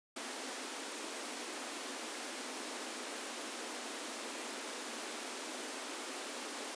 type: high-pass noise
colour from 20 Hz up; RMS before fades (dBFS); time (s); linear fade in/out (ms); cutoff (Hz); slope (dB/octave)
pink; -43; 0.16-6.75; 5; 230; 96
effects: resampled to 22050 Hz